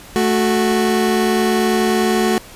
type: tone pair together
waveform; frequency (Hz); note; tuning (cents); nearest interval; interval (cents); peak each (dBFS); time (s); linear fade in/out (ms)
30% pulse; 219.7 / 370; A3 / F#4; -2 / 0; major sixth; 902; -14; 0.16-2.38; 0
effects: pink hiss -39 dBFS RMS until 2.55 s + resampled to 32000 Hz